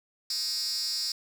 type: tone with high-pass filter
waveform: 10% pulse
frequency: 311.1 Hz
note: D#4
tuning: in tune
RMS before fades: -31 dBFS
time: 0.3-1.12 s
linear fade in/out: 2 ms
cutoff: 5100 Hz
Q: 6.7
effects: none